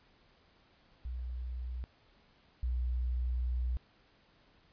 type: tone pair in turn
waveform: sine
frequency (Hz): 61.74 / 61.45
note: B1 / B1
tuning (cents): 0 / -8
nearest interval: unison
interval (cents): 8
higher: first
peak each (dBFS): -36 / -30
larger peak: second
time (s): 1.05-1.84 / 2.63-3.77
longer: second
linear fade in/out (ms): 0
effects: pink hiss -66 dBFS RMS until 4.72 s + resampled to 11025 Hz